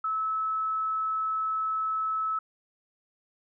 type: tone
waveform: sine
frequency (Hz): 1300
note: E6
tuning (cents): -24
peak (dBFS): -26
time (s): 0.04-2.39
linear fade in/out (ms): 5
effects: none